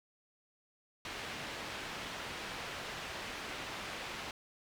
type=low-pass noise; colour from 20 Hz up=white; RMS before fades=-43 dBFS; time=1.05-4.31 s; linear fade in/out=2 ms; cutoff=2900 Hz; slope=12 dB/octave; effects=none